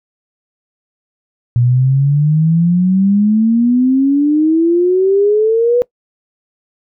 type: exponential sweep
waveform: sine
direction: up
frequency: 118.8 to 493.9 Hz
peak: -8 dBFS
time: 1.56-5.82 s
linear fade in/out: 0 ms
effects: noise-tail reverb RT60 0.1 s tail -22 dB re dry